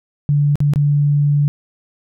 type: tone with dropouts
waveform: sine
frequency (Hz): 145.1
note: D3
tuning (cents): -21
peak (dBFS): -11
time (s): 0.29-1.48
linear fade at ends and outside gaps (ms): 0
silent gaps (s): 0.556-0.604 / 0.736-0.759
effects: none